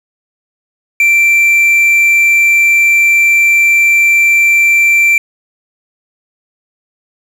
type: tone with quantisation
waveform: triangle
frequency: 2349 Hz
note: D7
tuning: in tune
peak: -4 dBFS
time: 1-5.18 s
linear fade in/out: 2 ms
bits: 5
effects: none